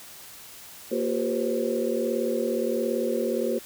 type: tone cluster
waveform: sine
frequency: 233.2 / 358.7 / 396.1 / 493.6 / 535 Hz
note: A#3 / F4 / G4 / B4 / C5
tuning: +1 / +46 / +18 / -1 / +38 cents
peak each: -30 dBFS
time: 0.91-3.59 s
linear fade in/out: 10 ms
effects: white hiss -45 dBFS RMS until 3.65 s